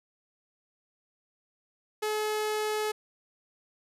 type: tone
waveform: sawtooth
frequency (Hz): 427.1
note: G#4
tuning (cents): +48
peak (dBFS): -24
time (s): 2.02-2.92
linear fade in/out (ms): 10
effects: resampled to 32000 Hz